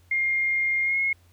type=tone with pitch glide; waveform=sine; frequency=2122 to 2163 Hz; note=C7 to C#7; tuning=+24 to -43 cents; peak=-21 dBFS; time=0.11-1.13 s; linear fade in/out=5 ms; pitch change=+33 cents; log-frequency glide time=0.82-0.98 s; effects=added 88 Hz sine -55 dBFS peak until 1.32 s + pink hiss -63 dBFS RMS until 1.32 s